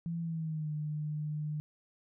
sine tone with pitch glide, 167.8 to 151.23 Hz, E3 to D#3, +31 to -49 cents, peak -33 dBFS, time 0.06-1.6 s, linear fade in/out 0 ms, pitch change -180 cents, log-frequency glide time 0.2-0.71 s, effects none

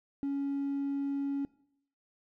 triangle tone, 279.1 Hz, C#4, 12 cents sharp, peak -27 dBFS, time 0.23-1.45 s, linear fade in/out 0 ms, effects noise-tail reverb RT60 0.7 s tail -23 dB re dry + tanh soft clip ceiling -26 dBFS

